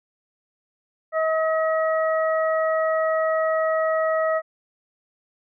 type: harmonic tone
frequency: 638 Hz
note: D#5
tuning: 43 cents sharp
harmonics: 1 / 2 / 3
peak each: -20 / -26 / -30 dBFS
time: 1.12-4.42 s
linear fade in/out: 50 ms
effects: none